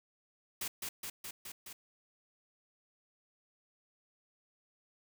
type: noise with echo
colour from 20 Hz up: white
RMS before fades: -38 dBFS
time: 0.61-0.68 s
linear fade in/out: 5 ms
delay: 210 ms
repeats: 5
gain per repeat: -2 dB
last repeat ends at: 1.73 s
effects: none